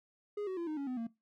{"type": "tone with pitch steps", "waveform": "triangle", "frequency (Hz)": [414.1, 375.4, 340.3, 308.4, 279.6, 253.4, 229.7], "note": ["G#4", "F#4", "F4", "D#4", "C#4", "B3", "A#3"], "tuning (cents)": [-5, 25, -45, -15, 15, 45, -25], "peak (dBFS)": -33, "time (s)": [0.37, 1.07], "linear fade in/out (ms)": 5, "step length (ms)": 100, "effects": ["noise-tail reverb RT60 0.2 s tail -19 dB re dry"]}